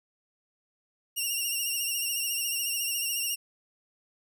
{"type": "tone with vibrato", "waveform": "10% pulse", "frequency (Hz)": 2794, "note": "F7", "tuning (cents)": 0, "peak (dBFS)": -20, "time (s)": [1.16, 3.36], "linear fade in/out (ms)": 20, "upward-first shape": "sine", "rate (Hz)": 14, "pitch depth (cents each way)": 48, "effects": []}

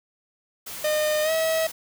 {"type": "noise", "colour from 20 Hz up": "white", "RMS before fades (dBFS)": -36, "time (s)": [0.66, 1.72], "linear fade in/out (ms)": 10}
{"type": "tone with pitch glide", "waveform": "45% pulse", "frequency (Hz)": [610, 644], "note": ["D#5", "E5"], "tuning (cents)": [-34, -41], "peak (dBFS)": -21, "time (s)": [0.84, 1.67], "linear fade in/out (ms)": 5, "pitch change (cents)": 93, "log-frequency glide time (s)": [1.23, 1.31]}
{"effects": []}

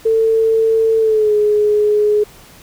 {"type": "tone with pitch glide", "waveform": "sine", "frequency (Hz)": [447.1, 419.6], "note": ["A4", "G#4"], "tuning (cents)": [28, 18], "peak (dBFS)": -10, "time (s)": [0.05, 2.24], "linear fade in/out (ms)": 10, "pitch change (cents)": -110, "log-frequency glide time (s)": [0.98, 1.34], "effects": ["pink hiss -42 dBFS RMS until 2.62 s"]}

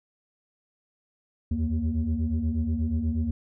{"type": "tone cluster", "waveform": "sine", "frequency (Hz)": [77.1, 85.4, 233.3], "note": ["D#2", "F2", "A#3"], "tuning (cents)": [-15, -38, 2], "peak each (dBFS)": -27, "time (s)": [1.51, 3.31], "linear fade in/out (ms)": 5, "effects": ["tanh soft clip ceiling -18 dBFS"]}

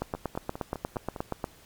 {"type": "two click trains", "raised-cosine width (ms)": 1, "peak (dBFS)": [-22, -15], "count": [6, 13], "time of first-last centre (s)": [[0.15, 1.162], [0.02, 1.442]], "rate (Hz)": [4.94, 8.44], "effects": ["pink hiss -55 dBFS RMS until 1.65 s", "MP3 96 kbps"]}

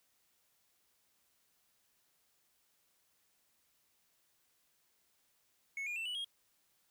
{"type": "tone with pitch steps", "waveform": "triangle", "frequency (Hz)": [2200, 2427, 2677, 2954, 3258], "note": ["C#7", "D#7", "E7", "F#7", "G#7"], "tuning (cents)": [-14, -44, 26, -3, -34], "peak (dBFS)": -36, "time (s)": [5.77, 6.245], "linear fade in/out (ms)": 2, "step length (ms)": 95, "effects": ["white hiss -75 dBFS RMS until 6.9 s"]}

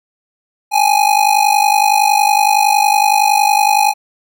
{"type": "ring-modulated tone", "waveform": "square", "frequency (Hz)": 830.6, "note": "G#5", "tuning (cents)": 0, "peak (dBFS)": -7, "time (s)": [0.71, 3.94], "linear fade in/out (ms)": 50, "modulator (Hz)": 25.4, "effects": []}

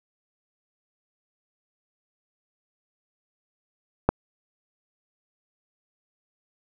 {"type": "click", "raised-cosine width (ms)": 1, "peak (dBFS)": -3, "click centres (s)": 4.09, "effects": []}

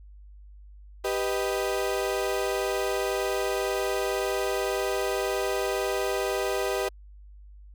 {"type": "chord", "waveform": "35% pulse", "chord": "G augmented", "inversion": "none", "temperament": "equal", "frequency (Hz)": [392, 493.9, 622.3], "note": ["G4", "B4", "D#5"], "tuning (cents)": [0, 0, 0], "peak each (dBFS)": [-27, -29, -30], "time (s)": [1.04, 6.89], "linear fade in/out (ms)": 10, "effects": ["added 50 Hz sine -45 dBFS peak until 7.74 s"]}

